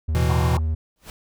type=tone with vibrato; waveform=triangle; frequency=79 Hz; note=D#2; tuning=27 cents sharp; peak=-18 dBFS; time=0.08-0.75 s; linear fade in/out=10 ms; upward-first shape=sine; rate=18 Hz; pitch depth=26 cents each way
type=chord; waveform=square; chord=A suspended second; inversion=none; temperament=equal with one note detuned; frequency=110.45 / 123.47 / 164.81 Hz; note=A2 / B2 / E3; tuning=+7 / 0 / 0 cents; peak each=-28 / -23 / -26 dBFS; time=0.15-0.57 s; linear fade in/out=0 ms
type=band-pass noise; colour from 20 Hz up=white; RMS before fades=-31 dBFS; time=0.29-0.59 s; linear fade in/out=10 ms; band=720 to 1100 Hz; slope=96 dB/octave
type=noise with exponential growth; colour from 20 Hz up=pink; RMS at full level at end=-35 dBFS; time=0.96-1.1 s; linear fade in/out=1 ms; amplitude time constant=29 ms
effects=none